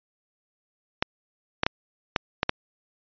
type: clicks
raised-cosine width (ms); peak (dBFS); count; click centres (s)
0.3; -5; 6; 1.025 / 1.634 / 1.665 / 2.162 / 2.431 / 2.494
effects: resampled to 11025 Hz